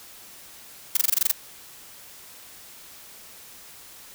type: noise bursts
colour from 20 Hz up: blue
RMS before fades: -19 dBFS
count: 9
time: 0.95-1.315 s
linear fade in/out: 5 ms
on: 21 ms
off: 22 ms
effects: white hiss -46 dBFS RMS until 4.14 s